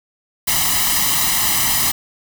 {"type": "noise with comb filter", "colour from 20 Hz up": "white", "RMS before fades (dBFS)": -17, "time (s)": [0.47, 1.92], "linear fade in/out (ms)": 10, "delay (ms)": 1, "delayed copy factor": 0.8, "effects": []}